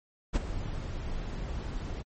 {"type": "noise with ADSR envelope", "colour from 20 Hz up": "brown", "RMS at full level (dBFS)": -22, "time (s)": [0.33, 2.03], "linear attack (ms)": 29, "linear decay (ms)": 22, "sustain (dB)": -13, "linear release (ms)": 25, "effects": ["MP3 32 kbps"]}